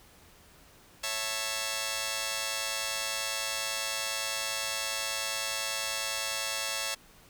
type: chord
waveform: 5% pulse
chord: A major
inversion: first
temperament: just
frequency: 550 / 660 / 880 Hz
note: C#5 / E5 / A5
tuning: -14 / +2 / 0 cents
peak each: -25 dBFS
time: 1.03-6.95 s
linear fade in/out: 10 ms
effects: pink hiss -57 dBFS RMS until 7.29 s